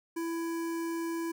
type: tone with notch filter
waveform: square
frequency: 332.7 Hz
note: E4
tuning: 16 cents sharp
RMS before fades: -34 dBFS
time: 0.16-1.32 s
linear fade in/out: 10 ms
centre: 3500 Hz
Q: 1.1
effects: none